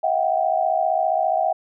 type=tone cluster; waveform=sine; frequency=643 / 722 / 777 Hz; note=E5 / F#5 / G5; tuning=-43 / -43 / -16 cents; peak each=-22 dBFS; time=0.03-1.53 s; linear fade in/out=10 ms; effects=none